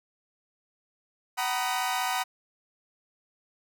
sawtooth chord, B major seventh, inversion second, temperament equal with one note detuned, 753.8 / 932.3 / 987.8 / 1244.5 Hz, F#5 / A#5 / B5 / D#6, +32 / 0 / 0 / 0 cents, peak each -26 / -31 / -29 / -31 dBFS, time 1.37-2.24 s, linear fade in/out 20 ms, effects none

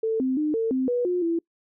sine tone with pitch steps, 445.1 / 260.1 / 303.6 / 450.8 / 260.2 / 487.7 / 357.7 / 334.6 Hz, A4 / C4 / D#4 / A4 / C4 / B4 / F4 / E4, +20 / -10 / -42 / +42 / -9 / -22 / +41 / +26 cents, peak -21 dBFS, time 0.03-1.39 s, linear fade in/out 5 ms, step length 170 ms, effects noise-tail reverb RT60 0.1 s tail -25 dB re dry

